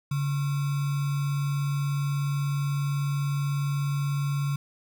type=tone with sample-and-hold; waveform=sine; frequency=141.8 Hz; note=C#3; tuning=40 cents sharp; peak=-24 dBFS; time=0.11-4.56 s; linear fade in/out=5 ms; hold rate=1225 Hz; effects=none